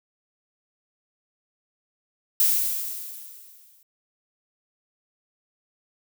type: noise with exponential decay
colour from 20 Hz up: violet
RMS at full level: -18 dBFS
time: 2.4-3.83 s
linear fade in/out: 2 ms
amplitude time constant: 310 ms
effects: none